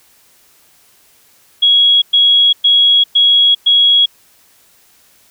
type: tone bursts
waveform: sine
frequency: 3322 Hz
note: G#7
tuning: in tune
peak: -6 dBFS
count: 5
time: 1.62-4.06 s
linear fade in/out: 10 ms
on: 400 ms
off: 110 ms
effects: white hiss -50 dBFS RMS until 5.3 s

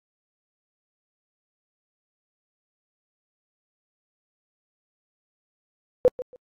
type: tone with echo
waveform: sine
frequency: 502 Hz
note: B4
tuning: 28 cents sharp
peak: -12 dBFS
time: 6.05-6.08 s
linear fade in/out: 0 ms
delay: 140 ms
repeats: 2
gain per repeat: -15 dB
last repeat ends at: 6.36 s
effects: AAC 48 kbps

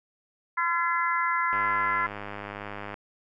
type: harmonic tone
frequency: 340.6 Hz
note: F4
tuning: 43 cents flat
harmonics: 3 / 4 / 5 / 6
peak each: -27 / -28 / -31 / -31 dBFS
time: 0.57-2.07 s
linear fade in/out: 10 ms
type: click train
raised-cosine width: 0.5 ms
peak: -21 dBFS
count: 145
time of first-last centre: 1.53-2.942 s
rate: 102 Hz
effects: none

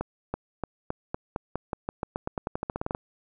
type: accelerating click train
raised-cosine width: 1 ms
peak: -15 dBFS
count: 22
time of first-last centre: 0.01-2.949 s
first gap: 330 ms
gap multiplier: 0.9
effects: none

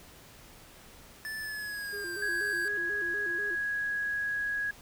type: tone with pitch glide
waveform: square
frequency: 1750 to 1559.1 Hz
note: A6 to G6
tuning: -10 to -10 cents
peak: -36 dBFS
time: 1.25-2.68 s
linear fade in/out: 0 ms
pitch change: -200 cents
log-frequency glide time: 1.4-2.24 s
type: tone with vibrato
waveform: triangle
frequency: 378 Hz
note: F#4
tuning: 37 cents sharp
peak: -38 dBFS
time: 1.92-3.56 s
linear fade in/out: 20 ms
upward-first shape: square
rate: 4.1 Hz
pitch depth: 140 cents each way
type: tone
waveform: sine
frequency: 1661.2 Hz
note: G#6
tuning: in tune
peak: -29 dBFS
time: 2.22-4.71 s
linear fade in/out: 5 ms
effects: pink hiss -53 dBFS RMS until 4.81 s

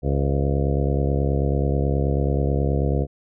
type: harmonic tone with a mistuned harmonic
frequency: 69.3 Hz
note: C#2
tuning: in tune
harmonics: 1 / 2 / 3 / 4 / 5 / 6 / 7 / 8 / 9 / 10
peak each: -22 / -23 / -30 / -30 / -31 / -30 / -30 / -34 / -36 / -36 dBFS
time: 0.02-3.07 s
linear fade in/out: 50 ms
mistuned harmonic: 8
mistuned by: -73 cents
effects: none

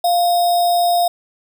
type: tone with sample-and-hold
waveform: sine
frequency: 698.5 Hz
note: F5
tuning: in tune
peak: -12 dBFS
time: 0.04-1.08 s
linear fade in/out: 5 ms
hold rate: 4410 Hz
effects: none

